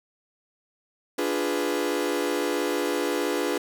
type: chord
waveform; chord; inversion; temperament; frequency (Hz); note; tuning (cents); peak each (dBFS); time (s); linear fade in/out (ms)
40% pulse; D diminished seventh; none; equal; 293.7 / 349.2 / 415.3 / 493.9; D4 / F4 / Ab4 / Cb5; 0 / 0 / 0 / 0; -29; 1.18-3.58; 5
effects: none